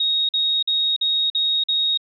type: tone bursts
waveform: sine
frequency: 3755 Hz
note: A#7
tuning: 12 cents sharp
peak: -17 dBFS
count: 6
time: 0-1.975 s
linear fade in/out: 5 ms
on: 290 ms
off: 47 ms
effects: none